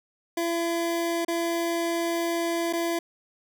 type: tone with dropouts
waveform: 25% pulse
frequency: 337.7 Hz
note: E4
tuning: 42 cents sharp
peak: -21 dBFS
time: 0.37-2.99 s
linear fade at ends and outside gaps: 5 ms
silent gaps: 1.249-1.281 / 2.728-2.733 s
effects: none